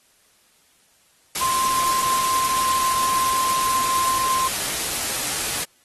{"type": "tone in noise", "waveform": "sine", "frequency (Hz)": 1046.5, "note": "C6", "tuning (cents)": 0, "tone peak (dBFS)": -20, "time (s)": [1.41, 4.48], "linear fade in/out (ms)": 5, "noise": "white", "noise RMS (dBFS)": -25, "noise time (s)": [1.35, 5.64], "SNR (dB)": 2, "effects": ["white hiss -59 dBFS RMS until 5.84 s", "AAC 32 kbps"]}